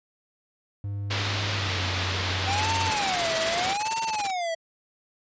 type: tone with pitch glide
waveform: triangle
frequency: 100.8 to 92.43 Hz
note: G2 to F#2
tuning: +49 to -1 cents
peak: -26 dBFS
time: 0.84-2.9 s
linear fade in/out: 0 ms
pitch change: -150 cents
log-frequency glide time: 1.55-1.77 s
type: low-pass noise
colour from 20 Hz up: white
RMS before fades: -30 dBFS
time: 1.1-3.74 s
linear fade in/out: 10 ms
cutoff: 4400 Hz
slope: 24 dB/octave
type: tone with vibrato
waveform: square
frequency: 766 Hz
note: G5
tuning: 40 cents flat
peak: -27 dBFS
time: 2.47-4.55 s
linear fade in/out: 10 ms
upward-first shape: sine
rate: 0.82 Hz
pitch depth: 290 cents each way
type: noise with tremolo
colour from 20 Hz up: white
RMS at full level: -28 dBFS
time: 2.52-4.31 s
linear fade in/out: 10 ms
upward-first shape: sine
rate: 18 Hz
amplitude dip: 100%
effects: high-pass 60 Hz 12 dB/octave + resampled to 16000 Hz